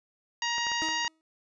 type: harmonic tone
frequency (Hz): 944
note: A#5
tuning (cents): +22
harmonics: 1 / 2 / 3 / 4 / 5 / 6 / 7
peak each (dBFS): -33 / -32 / -34 / -39 / -37 / -42 / -39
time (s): 0.42-1.08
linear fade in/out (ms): 2
type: clicks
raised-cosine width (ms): 0.5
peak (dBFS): -26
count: 6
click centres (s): 0.582 / 0.668 / 0.717 / 0.819 / 0.887 / 1.048
type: tone with exponential decay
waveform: 40% pulse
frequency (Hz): 318.2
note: D#4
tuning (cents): +39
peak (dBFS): -32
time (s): 0.82-1.21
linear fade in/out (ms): 0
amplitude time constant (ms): 84
effects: resampled to 22050 Hz